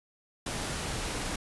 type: noise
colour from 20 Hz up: pink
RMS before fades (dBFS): -34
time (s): 0.46-1.36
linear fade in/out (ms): 5
effects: resampled to 24000 Hz